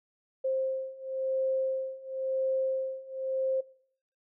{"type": "beating tone pair", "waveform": "sine", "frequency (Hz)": [527, 527.96], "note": ["C5", "C5"], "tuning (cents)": [12, 16], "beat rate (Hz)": 0.96, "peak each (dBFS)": [-33, -31], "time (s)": [0.44, 3.61], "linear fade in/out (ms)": 10, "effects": ["noise-tail reverb RT60 0.6 s tail -20 dB re dry"]}